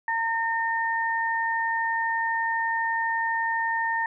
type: tone pair together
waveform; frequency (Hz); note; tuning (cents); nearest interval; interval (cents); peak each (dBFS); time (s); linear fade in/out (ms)
sine; 912 / 1824; A#5 / A#6; -38 / -38; octave; 1200; -26; 0.08-4.06; 2
effects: none